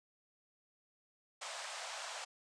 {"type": "band-pass noise", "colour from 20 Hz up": "pink", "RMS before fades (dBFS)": -45, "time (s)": [1.41, 2.25], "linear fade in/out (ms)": 10, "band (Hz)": [580, 8700], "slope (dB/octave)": 48, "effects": []}